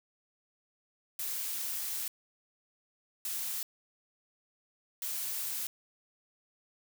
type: noise bursts at uneven times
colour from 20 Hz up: blue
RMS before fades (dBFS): -36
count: 3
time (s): 1.19-2.08 / 3.25-3.63 / 5.02-5.67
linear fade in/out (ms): 2
effects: none